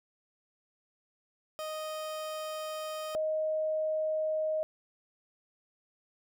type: tone pair in turn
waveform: 30% pulse / sine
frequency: 622 / 624.6 Hz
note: D#5 / D#5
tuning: -1 / +7 cents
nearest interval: unison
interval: 8 cents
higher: second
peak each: -33 / -28 dBFS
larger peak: second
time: 1.59-3.15 / 3.15-4.63 s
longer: first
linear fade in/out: 0 ms
effects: none